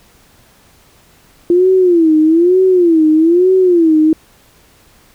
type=tone with vibrato; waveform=sine; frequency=341.4 Hz; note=F4; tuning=39 cents flat; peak=-6 dBFS; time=1.5-4.13 s; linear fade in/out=2 ms; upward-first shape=sine; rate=1.1 Hz; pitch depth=170 cents each way; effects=pink hiss -48 dBFS RMS until 5.14 s